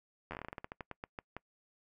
slowing click train, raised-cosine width 0.5 ms, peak -26 dBFS, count 18, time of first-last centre 0.31-1.366 s, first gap 11 ms, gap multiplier 1.19, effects noise-tail reverb RT60 0.1 s tail -25 dB re dry

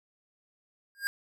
square tone with exponential growth, 1614 Hz, G#6, 50 cents flat, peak -24 dBFS, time 0.95-1.07 s, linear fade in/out 0 ms, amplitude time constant 25 ms, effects none

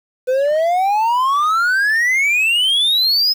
triangle exponential sweep, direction up, 498.9 to 5170 Hz, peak -11 dBFS, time 0.27-3.34 s, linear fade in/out 20 ms, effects 7-bit

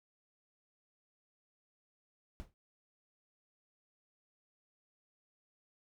brown noise with exponential decay, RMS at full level -43 dBFS, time 2.4-2.54 s, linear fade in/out 0 ms, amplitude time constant 29 ms, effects none

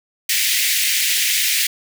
pink high-pass noise, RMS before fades -18 dBFS, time 0.29-1.67 s, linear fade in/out 5 ms, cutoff 1900 Hz, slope 48 dB/octave, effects none

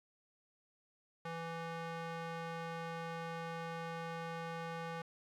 square tone with band-pass filter, 166 Hz, E3, 12 cents sharp, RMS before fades -43 dBFS, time 1.25-5.02 s, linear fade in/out 5 ms, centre 1100 Hz, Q 0.7, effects 12-bit

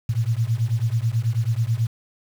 sine beating tone pair, 110 / 119.2 Hz, A2 / A#2, 0 / +39 cents, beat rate 9.2 Hz, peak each -22 dBFS, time 0.09-1.87 s, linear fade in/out 5 ms, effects 7-bit

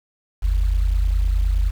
sine tone pair together, 47.47 / 77.1 Hz, F#1 / D#2, +45 / -15 cents, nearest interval minor sixth, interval 840 cents, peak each -16 / -25 dBFS, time 0.42-1.71 s, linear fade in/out 20 ms, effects 7-bit

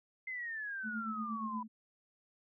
sine exponential sweep, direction down, 2086 to 979 Hz, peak -38 dBFS, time 0.27-1.63 s, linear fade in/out 5 ms
sine tone with tremolo, 220 Hz, A3, in tune, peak -36 dBFS, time 0.83-1.68 s, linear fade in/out 50 ms, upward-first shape sine, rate 8.5 Hz, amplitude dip 70%
effects none

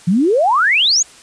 sine exponential sweep, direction up, 162.8 to 7040 Hz, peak -10 dBFS, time 0.07-1.03 s, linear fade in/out 10 ms, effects white hiss -42 dBFS RMS until 1.22 s + resampled to 22050 Hz

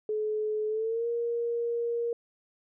sine tone with pitch glide, 428.4 to 469.9 Hz, A4 to A#4, -46 to +14 cents, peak -27 dBFS, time 0.09-2.13 s, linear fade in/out 2 ms, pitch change +160 cents, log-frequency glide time 0.68-1.07 s, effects none

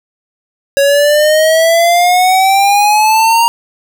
square exponential sweep, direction up, 553 to 938 Hz, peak -7 dBFS, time 0.77-3.48 s, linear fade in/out 0 ms, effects none

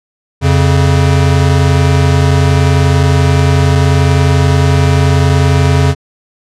square tone pair together, 87.31 / 138.59 Hz, F2 / C#3, 0 / 0 cents, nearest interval minor sixth, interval 800 cents, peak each -10 dBFS, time 0.41-5.95 s, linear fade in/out 50 ms, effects low-pass 8000 Hz 12 dB/octave

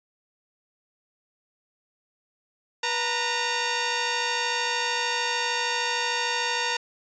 10% pulse tone pair together, 486.1 / 919 Hz, B4 / A#5, -28 / -25 cents, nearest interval major seventh, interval 1103 cents, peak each -21 / -17 dBFS, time 2.83-6.77 s, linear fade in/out 5 ms, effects resampled to 16000 Hz

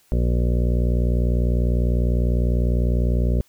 harmonic tone, 60 Hz, B1, 49 cents flat, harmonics 1 / 2 / 3 / 4 / 6 / 7 / 8 / 9 / 10, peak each -18 / -24 / -28 / -30 / -34 / -35 / -36 / -37 / -38 dBFS, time 0.12-3.41 s, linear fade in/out 0 ms, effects white hiss -59 dBFS RMS until 3.48 s

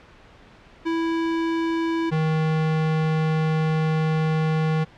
square tone pair in turn, 329.6 / 157.63 Hz, E4 / D#3, 0 / +23 cents, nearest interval octave + minor second, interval 1277 cents, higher first, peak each -22 / -20 dBFS, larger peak second, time 0.85-2.11 / 2.11-4.85 s, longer second, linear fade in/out 20 ms, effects pink hiss -49 dBFS RMS until 4.97 s + low-pass 3000 Hz 12 dB/octave

